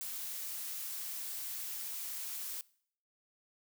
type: noise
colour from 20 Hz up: blue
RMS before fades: -41 dBFS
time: 0.01-2.61 s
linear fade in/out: 0 ms
effects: noise-tail reverb RT60 0.6 s tail -22 dB re dry